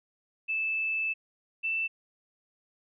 sine tone pair in turn, 2629 / 2660 Hz, E7 / E7, -5 / +15 cents, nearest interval unison, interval 20 cents, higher second, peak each -27 dBFS, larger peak neither, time 0.48-1.14 / 1.63-1.88 s, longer first, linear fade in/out 20 ms, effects none

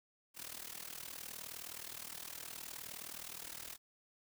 white noise with amplitude modulation, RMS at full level -44 dBFS, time 0.34-3.78 s, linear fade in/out 50 ms, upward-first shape sine, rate 39.3 Hz, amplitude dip 85%, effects none

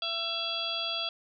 harmonic tone, 670 Hz, E5, 28 cents sharp, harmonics 1 / 2 / 4 / 5 / 6 / 7, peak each -40 / -40 / -39 / -32 / -44 / -38 dBFS, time 0.02-1.09 s, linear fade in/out 2 ms, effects none

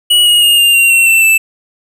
square tone with pitch steps, 2925 / 2883 / 2842 / 2801 / 2761 / 2721 / 2682 / 2644 Hz, F#7 / F#7 / F7 / F7 / F7 / F7 / E7 / E7, -21 / -46 / +30 / +4 / -20 / -46 / +29 / +5 cents, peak -6 dBFS, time 0.1-1.38 s, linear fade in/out 10 ms, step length 160 ms, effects 7-bit

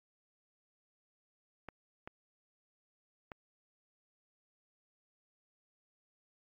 clicks, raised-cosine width 0.5 ms, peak -29 dBFS, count 3, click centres 1.687 / 2.075 / 3.318 s, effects AAC 32 kbps

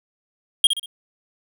square tone with echo, 3239 Hz, G#7, 44 cents flat, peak -10 dBFS, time 0.64-0.67 s, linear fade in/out 2 ms, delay 63 ms, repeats 3, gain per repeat -8 dB, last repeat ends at 0.859 s, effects none

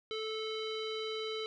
square tone with low-pass filter, 437.6 Hz, A4, 9 cents flat, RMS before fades -38 dBFS, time 0.11-1.46 s, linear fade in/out 0 ms, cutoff 3600 Hz, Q 9.7, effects none

